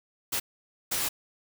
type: noise bursts at uneven times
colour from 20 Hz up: white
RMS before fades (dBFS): -29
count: 2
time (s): 0.32-0.4 / 0.91-1.09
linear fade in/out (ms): 10
effects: none